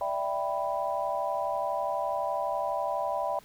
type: chord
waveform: sine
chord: E minor seventh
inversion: third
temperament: equal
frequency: 587.3 / 659.3 / 784 / 987.8 Hz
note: D5 / E5 / G5 / B5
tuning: 0 / 0 / 0 / 0 cents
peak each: -33 dBFS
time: 0.01-3.39 s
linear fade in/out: 2 ms
effects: pink hiss -56 dBFS RMS until 3.44 s